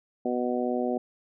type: harmonic tone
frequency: 123.47 Hz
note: B2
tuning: in tune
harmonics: 2 / 3 / 4 / 5 / 6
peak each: -29 / -31 / -32 / -33 / -34 dBFS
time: 0.25-0.98 s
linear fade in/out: 5 ms
effects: none